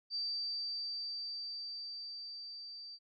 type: tone with level ramp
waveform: sine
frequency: 4652 Hz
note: D8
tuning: 17 cents flat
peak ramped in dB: -34 to -46 dBFS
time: 0.1-2.99 s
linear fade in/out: 50 ms
effects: none